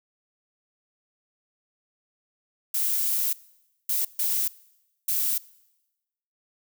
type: noise bursts at uneven times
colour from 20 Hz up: violet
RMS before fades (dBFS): -25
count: 4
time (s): 2.74-3.33 / 3.89-4.05 / 4.19-4.48 / 5.08-5.38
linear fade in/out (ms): 5
effects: noise-tail reverb RT60 1.0 s tail -22 dB re dry